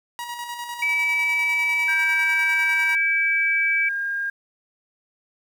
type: tone with tremolo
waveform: sawtooth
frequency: 956 Hz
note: A#5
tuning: 43 cents sharp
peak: -25 dBFS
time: 0.19-2.95 s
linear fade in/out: 0 ms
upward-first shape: square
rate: 10 Hz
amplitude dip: 40%
type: tone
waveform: sine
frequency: 2300 Hz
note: D7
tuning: 37 cents flat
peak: -19 dBFS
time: 0.82-3.89 s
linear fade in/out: 5 ms
type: tone with pitch glide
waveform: sine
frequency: 1588 to 1613 Hz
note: G6 to G6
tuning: +22 to +49 cents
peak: -23 dBFS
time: 1.88-4.3 s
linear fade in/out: 5 ms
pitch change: +27 cents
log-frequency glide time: 2.91-2.97 s
effects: 9-bit